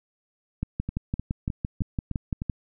two click trains, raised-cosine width 5 ms, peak -14 / -17 dBFS, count 12 / 6, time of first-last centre 0.63-2.498 / 0.89-2.419 s, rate 5.89 / 3.27 Hz, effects none

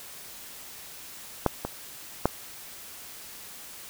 clicks, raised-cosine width 1 ms, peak -6 / -15 / -6 dBFS, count 3, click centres 1.463 / 1.65 / 2.256 s, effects white hiss -44 dBFS RMS until 3.89 s

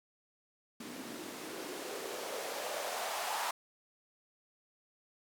blue noise with band-pass filter sweep, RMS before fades -40 dBFS, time 0.8-3.51 s, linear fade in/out 5 ms, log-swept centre 230 to 860 Hz, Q 2.9, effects none

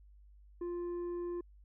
sine tone with tanh clipping, 349.2 Hz, F4, in tune, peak -37 dBFS, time 0.61-1.41 s, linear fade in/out 5 ms, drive 5 dB, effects added 50 Hz sine -56 dBFS peak until 1.64 s

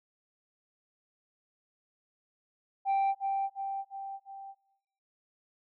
sine tone with echo, 784 Hz, G5, in tune, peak -22 dBFS, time 2.85-3.15 s, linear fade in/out 50 ms, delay 350 ms, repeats 4, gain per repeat -5 dB, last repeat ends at 4.55 s, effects noise-tail reverb RT60 0.9 s tail -21 dB re dry + tanh soft clip ceiling -24 dBFS

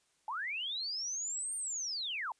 sine linear two-way sweep, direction up then down, 814 to 8900 to 814 Hz, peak -35 dBFS, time 0.28-2.32 s, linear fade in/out 2 ms, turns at 1.56 s, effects white hiss -73 dBFS RMS until 2.39 s + resampled to 22050 Hz

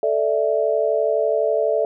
sine chord, A suspended fourth, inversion none, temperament equal, 440 / 587.3 / 659.3 Hz, A4 / D5 / E5, 0 / 0 / 0 cents, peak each -21 dBFS, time 0.03-1.85 s, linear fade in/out 2 ms, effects none

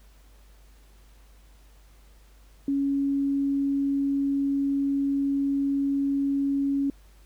sine tone, 278.1 Hz, C#4, 6 cents sharp, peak -22 dBFS, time 2.68-6.9 s, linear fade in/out 2 ms, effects added 50 Hz sine -51 dBFS peak until 7.25 s + pink hiss -61 dBFS RMS until 7.25 s

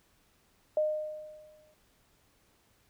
sine tone with exponential decay, 613 Hz, D#5, 26 cents flat, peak -23 dBFS, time 0.77-1.74 s, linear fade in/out 2 ms, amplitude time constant 210 ms, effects pink hiss -68 dBFS RMS until 2.89 s

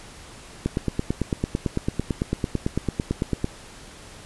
click train, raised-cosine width 3 ms, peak -9 dBFS, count 26, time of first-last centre 0.66-3.444 s, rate 8.98 Hz, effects pink hiss -44 dBFS RMS until 4.25 s + resampled to 24000 Hz

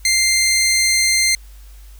15% pulse tone, 2093 Hz, C7, in tune, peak -7 dBFS, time 0.05-1.35 s, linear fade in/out 2 ms, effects added 50 Hz sine -37 dBFS peak until 1.99 s + white hiss -51 dBFS RMS until 1.99 s

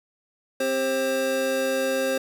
square tone cluster, 262 / 394.1 / 532 Hz, C4 / G4 / C5, +2 / +9 / +29 cents, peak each -31 / -33 / -24 dBFS, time 0.6-2.18 s, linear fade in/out 5 ms, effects none

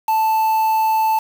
triangle tone with quantisation, 880 Hz, A5, in tune, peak -12 dBFS, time 0.08-1.19 s, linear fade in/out 5 ms, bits 5, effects none

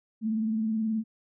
sine tone with vibrato, 220 Hz, A3, in tune, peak -25 dBFS, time 0.21-1.04 s, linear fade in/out 50 ms, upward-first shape triangle, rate 19 Hz, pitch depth 55 cents each way, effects none

